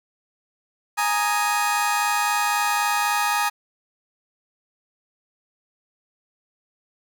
30% pulse chord, Ab suspended second, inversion none, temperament just, 830.6 / 934.4 / 1245.9 Hz, Ab5 / Bb5 / Eb6, 0 / +4 / +2 cents, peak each -21 / -23 / -22 dBFS, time 0.97-3.5 s, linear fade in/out 20 ms, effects none

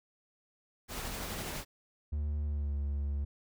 pink noise with tremolo, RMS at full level -38 dBFS, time 0.88-1.65 s, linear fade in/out 50 ms, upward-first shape sine, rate 12 Hz, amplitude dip 25%
triangle tone with pitch glide, 74.1 to 71.16 Hz, D2 to C#2, +16 to +46 cents, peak -29 dBFS, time 2.12-3.25 s, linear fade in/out 10 ms, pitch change -70 cents, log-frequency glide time 2.44-2.75 s
effects none

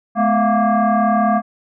sine tone with frequency modulation, 248.5 Hz, B3, 11 cents sharp, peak -12 dBFS, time 0.15-1.42 s, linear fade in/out 50 ms, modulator 462 Hz, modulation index 2, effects none

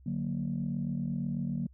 sine chord, D augmented, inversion none, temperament equal, 146.83 / 185 / 233.1 Hz, D3 / F#3 / A#3, 0 / 0 / 0 cents, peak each -34 dBFS, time 0.06-1.67 s, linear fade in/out 5 ms, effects tanh soft clip ceiling -23 dBFS + added 65 Hz sine -53 dBFS peak until 1.73 s

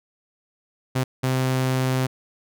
sawtooth tone bursts at uneven times, 129.9 Hz, C3, 12 cents flat, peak -16 dBFS, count 2, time 0.95-1.04 / 1.23-2.07 s, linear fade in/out 10 ms, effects none

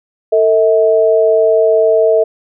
sine tone pair together, 448.9 / 642.3 Hz, A4 / E5, +35 / -45 cents, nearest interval tritone, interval 620 cents, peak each -10 dBFS, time 0.32-2.24 s, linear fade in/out 10 ms, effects none

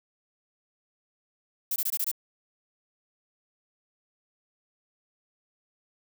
violet noise bursts, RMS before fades -28 dBFS, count 6, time 1.71-2.115 s, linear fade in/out 5 ms, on 50 ms, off 21 ms, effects none

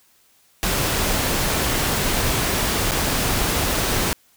pink noise with dropouts, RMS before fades -21 dBFS, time 0.63-4.13 s, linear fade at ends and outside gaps 0 ms, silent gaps 2.91-2.918 s, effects white hiss -58 dBFS RMS until 4.36 s

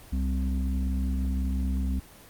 harmonic tone, 65.41 Hz, C2, in tune, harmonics 1 / 3 / 4, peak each -25 / -33 / -35 dBFS, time 0.12-2 s, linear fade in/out 10 ms, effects pink hiss -50 dBFS RMS until 2.29 s + Opus 24 kbps

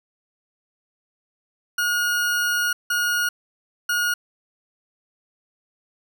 40% pulse tone bursts at uneven times, 1438 Hz, F#6, 50 cents flat, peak -19 dBFS, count 3, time 1.78-2.73 / 2.9-3.29 / 3.89-4.14 s, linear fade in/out 5 ms, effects none

